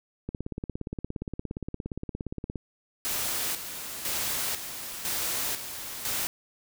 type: click train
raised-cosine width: 3 ms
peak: -20 dBFS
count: 40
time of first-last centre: 0.29-2.557 s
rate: 17.2 Hz
type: noise with tremolo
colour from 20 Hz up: white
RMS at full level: -30 dBFS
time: 3.05-6.27 s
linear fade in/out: 0 ms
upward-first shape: square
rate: 1 Hz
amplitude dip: 60%
effects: none